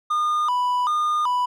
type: tone with vibrato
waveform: triangle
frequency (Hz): 1097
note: C#6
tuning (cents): -18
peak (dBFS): -17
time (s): 0.1-1.46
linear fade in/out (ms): 10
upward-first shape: square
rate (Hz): 1.3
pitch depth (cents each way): 180
effects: none